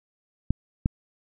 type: clicks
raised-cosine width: 5 ms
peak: -9 dBFS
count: 2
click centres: 0.506 / 0.859 s
effects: none